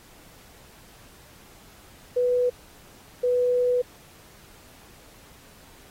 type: tone bursts at uneven times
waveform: sine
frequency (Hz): 493.9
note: B4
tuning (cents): 0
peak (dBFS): -19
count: 2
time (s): 2.16-2.5 / 3.23-3.82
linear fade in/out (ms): 10
effects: pink hiss -52 dBFS RMS until 5.9 s + AAC 48 kbps